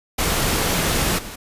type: noise with level steps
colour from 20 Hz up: pink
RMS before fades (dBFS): -20 / -34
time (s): 0.18-1.36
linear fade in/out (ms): 10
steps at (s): 1.18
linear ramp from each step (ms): 10
effects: resampled to 32000 Hz